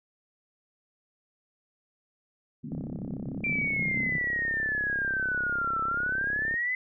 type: band-pass noise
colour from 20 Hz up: white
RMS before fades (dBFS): -36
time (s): 2.63-4.18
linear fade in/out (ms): 10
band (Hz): 120 to 260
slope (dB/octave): 48
type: click train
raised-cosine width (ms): 2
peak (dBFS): -27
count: 129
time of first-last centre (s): 2.72-6.541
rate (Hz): 33.5
type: exponential two-way sweep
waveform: sine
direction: down then up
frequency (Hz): 2367 to 1318.5 to 2042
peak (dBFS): -26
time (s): 3.44-6.75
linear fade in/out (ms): 2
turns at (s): 5.83
effects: none